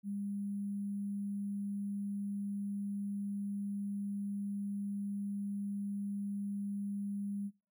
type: tone with sample-and-hold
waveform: sine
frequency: 201.2 Hz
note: G3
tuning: 45 cents sharp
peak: -36 dBFS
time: 0.03-7.51 s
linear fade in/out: 50 ms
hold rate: 11025 Hz
effects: noise-tail reverb RT60 0.3 s tail -19 dB re dry